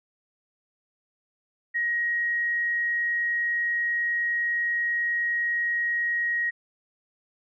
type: tone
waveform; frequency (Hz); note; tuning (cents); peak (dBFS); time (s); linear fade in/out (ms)
sine; 1889; A#6; +22; -23; 1.74-6.51; 20
effects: none